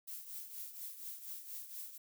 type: noise with tremolo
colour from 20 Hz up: violet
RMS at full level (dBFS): -44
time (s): 0.07-1.98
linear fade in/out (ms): 10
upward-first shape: triangle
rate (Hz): 4.2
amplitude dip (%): 70
effects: none